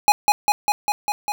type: tone with echo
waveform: square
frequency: 830.6 Hz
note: G#5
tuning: in tune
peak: -10 dBFS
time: 0.08-0.12 s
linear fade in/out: 0 ms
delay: 200 ms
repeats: 6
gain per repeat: -2 dB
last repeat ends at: 1.32 s
effects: none

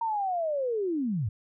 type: linear sweep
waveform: sine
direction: down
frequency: 932.3 to 91 Hz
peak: -26 dBFS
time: 0.01-1.29 s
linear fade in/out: 5 ms
effects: none

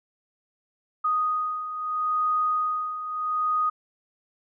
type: beating tone pair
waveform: sine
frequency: 1243 / 1243.76 Hz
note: D#6 / D#6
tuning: -2 / -1 cents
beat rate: 0.76 Hz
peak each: -30 / -24 dBFS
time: 1.04-3.7 s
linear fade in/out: 10 ms
effects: none

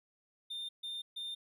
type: tone bursts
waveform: triangle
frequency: 3614 Hz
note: A7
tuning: 46 cents sharp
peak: -37 dBFS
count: 3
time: 0.5-1.35 s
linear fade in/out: 10 ms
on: 190 ms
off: 140 ms
effects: none

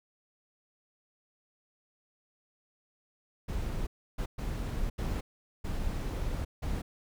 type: noise bursts at uneven times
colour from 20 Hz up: brown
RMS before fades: -33 dBFS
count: 6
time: 3.48-3.87 / 4.18-4.26 / 4.38-4.9 / 4.98-5.21 / 5.64-6.45 / 6.62-6.82 s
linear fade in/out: 10 ms
effects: none

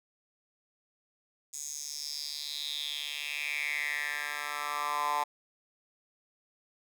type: tone with high-pass filter sweep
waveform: 10% pulse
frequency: 146.83 Hz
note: D3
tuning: in tune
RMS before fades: -35 dBFS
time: 1.53-5.24 s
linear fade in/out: 10 ms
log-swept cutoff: 7100 to 930 Hz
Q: 5.7
effects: none

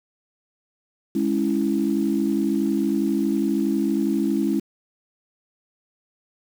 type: chord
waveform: sine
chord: C# minor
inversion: second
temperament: equal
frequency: 207.7 / 277.2 / 329.6 Hz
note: G#3 / C#4 / E4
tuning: 0 / 0 / 0 cents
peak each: -23 dBFS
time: 1.15-4.6 s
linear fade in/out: 5 ms
effects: tanh soft clip ceiling -9 dBFS + 7-bit

